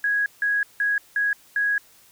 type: tone bursts at uneven times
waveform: sine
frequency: 1658 Hz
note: G#6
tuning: 3 cents flat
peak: -19 dBFS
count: 5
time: 0.04-0.26 / 0.42-0.63 / 0.8-0.98 / 1.16-1.33 / 1.56-1.78 s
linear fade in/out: 2 ms
effects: white hiss -54 dBFS RMS until 2.11 s